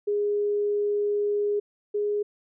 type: tone pair in turn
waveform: sine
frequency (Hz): 412.2 / 414.3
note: G#4 / G#4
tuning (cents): -13 / -4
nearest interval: unison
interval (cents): 9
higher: second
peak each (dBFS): -22 / -23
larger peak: first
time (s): 0.07-1.6 / 1.94-2.23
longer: first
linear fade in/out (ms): 10
effects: none